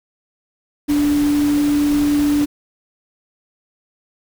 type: tone in noise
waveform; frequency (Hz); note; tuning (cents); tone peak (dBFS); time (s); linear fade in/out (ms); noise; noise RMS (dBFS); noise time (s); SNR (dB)
sine; 291.9; D4; -10; -13; 0.88-2.46; 20; pink; -29; 0.88-2.46; +13
effects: none